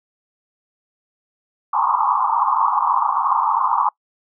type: band-pass noise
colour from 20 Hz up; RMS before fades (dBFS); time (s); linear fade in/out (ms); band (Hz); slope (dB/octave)
pink; -18; 1.73-3.89; 5; 830 to 1200; 96
effects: noise-tail reverb RT60 0.1 s tail -24 dB re dry